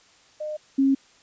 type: tone pair in turn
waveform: sine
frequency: 609 / 271.3 Hz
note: D#5 / C#4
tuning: -37 / -37 cents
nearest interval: octave + major second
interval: 1400 cents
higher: first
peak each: -28 / -16 dBFS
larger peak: second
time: 0.4-0.57 / 0.78-0.95 s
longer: neither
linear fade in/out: 10 ms
effects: white hiss -56 dBFS RMS until 1.22 s + resampled to 16000 Hz